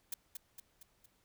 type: noise with echo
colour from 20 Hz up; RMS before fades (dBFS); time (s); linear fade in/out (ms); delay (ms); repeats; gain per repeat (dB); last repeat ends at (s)
blue; -38; 0.12-0.14; 5; 230; 4; -5; 1.06
effects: pink hiss -73 dBFS RMS until 1.24 s